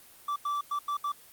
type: tone bursts at uneven times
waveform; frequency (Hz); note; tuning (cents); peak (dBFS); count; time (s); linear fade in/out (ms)
triangle; 1163; D6; -17; -26; 5; 0.28-0.36 / 0.45-0.61 / 0.71-0.79 / 0.88-0.97 / 1.04-1.12; 5
effects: white hiss -54 dBFS RMS until 1.32 s + Opus 24 kbps